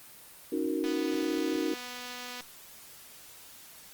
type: chord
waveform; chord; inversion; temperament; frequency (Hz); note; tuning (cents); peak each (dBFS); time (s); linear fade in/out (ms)
sine; D# minor seventh; third; equal with one note detuned; 277.2 / 314.9 / 370 / 466.2; C#4 / D#4 / F#4 / A#4; 0 / +21 / 0 / 0; -34 / -31 / -34 / -36; 0.52-1.74; 5
type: click train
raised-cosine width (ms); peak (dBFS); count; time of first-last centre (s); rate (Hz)
0.2; -24; 388; 0.84-2.407; 247
effects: white hiss -51 dBFS RMS until 3.93 s + Opus 24 kbps